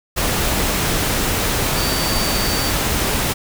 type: tone in noise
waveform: sine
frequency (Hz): 4600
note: D8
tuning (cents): -37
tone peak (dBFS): -25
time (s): 1.76-2.71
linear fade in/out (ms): 20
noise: pink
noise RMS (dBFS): -19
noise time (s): 0.16-3.34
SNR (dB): -9
effects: none